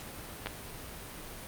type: clicks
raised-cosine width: 0.3 ms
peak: -19 / -18 dBFS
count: 2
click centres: 0.46 / 0.47 s
effects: pink hiss -44 dBFS RMS until 1.47 s + Opus 48 kbps